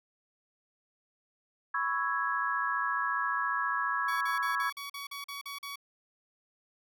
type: chord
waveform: sine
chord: C# minor seventh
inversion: third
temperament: equal with one note detuned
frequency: 994.1 / 1108.7 / 1318.5 / 1661.2 Hz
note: B5 / C#6 / E6 / G#6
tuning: +11 / 0 / 0 / 0 cents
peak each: -36 / -33 / -35 / -32 dBFS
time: 1.74-4.7 s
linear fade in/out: 5 ms
type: tone bursts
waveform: 15% pulse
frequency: 1128 Hz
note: C#6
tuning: 30 cents sharp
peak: -32 dBFS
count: 10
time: 4.08-5.758 s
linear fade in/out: 5 ms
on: 130 ms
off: 42 ms
effects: none